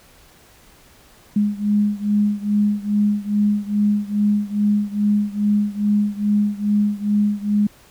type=beating tone pair; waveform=sine; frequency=206.2 / 208.6 Hz; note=G#3 / G#3; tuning=-12 / +8 cents; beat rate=2.4 Hz; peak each=-18 / -20 dBFS; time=1.36-7.67 s; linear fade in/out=5 ms; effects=pink hiss -50 dBFS RMS until 7.9 s